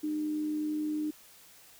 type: tone with amplitude modulation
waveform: sine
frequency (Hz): 304.2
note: D#4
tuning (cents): -39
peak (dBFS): -28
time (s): 0.03-1.11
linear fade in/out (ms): 10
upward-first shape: sine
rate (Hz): 88.9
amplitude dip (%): 30
effects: white hiss -56 dBFS RMS until 1.79 s